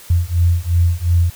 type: beating tone pair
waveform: sine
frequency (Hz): 84.8 / 87.6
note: E2 / F2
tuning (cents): +50 / +6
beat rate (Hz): 2.8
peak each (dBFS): -15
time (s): 0.1-1.3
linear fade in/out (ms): 5
effects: white hiss -40 dBFS RMS until 1.35 s